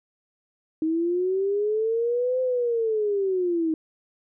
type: linear two-way sweep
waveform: sine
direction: up then down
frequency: 312.6 to 516 to 312.6 Hz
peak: -21 dBFS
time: 0.82-3.74 s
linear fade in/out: 2 ms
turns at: 2.41 s
effects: none